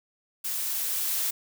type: noise with level ramp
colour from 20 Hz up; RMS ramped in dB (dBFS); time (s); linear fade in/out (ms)
blue; -31 to -27; 0.44-1.31; 10
effects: none